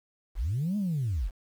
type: linear two-way sweep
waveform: sine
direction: up then down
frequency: 31 to 213.4 to 31 Hz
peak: -25 dBFS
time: 0.35-1.31 s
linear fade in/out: 50 ms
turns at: 0.77 s
effects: tanh soft clip ceiling -23 dBFS + 9-bit